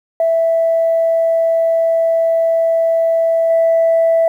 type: tone with level steps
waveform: sine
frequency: 659.3 Hz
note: E5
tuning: in tune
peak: -10 / -8 dBFS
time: 0.2-4.28 s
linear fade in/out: 2 ms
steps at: 3.5 s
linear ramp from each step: 2 ms
effects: tanh soft clip ceiling -6 dBFS + 8-bit